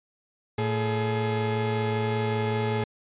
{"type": "tone pair together", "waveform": "30% pulse", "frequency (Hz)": [112.25, 423.8], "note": ["A2", "G#4"], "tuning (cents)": [35, 35], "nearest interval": "octave + major seventh", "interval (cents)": 2300, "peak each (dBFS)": [-24, -25], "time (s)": [0.58, 2.84], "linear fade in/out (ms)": 5, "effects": ["resampled to 8000 Hz"]}